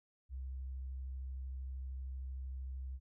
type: tone with vibrato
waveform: sine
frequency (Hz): 65.41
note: C2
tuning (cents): 0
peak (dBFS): -40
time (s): 0.29-3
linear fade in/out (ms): 50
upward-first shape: sine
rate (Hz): 13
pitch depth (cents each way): 14
effects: none